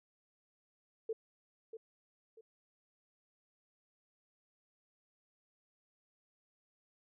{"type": "tone with echo", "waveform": "sine", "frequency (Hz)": 446.3, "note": "A4", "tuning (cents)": 25, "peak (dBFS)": -34, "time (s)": [1.09, 1.13], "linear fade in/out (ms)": 5, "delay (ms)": 640, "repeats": 2, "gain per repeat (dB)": -10, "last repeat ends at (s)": 2.41, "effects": []}